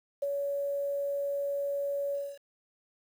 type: tone with ADSR envelope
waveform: sine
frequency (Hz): 564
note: C#5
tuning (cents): +30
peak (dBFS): -26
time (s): 0.22-2.39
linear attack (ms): 8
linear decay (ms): 26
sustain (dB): -3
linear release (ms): 250
effects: 9-bit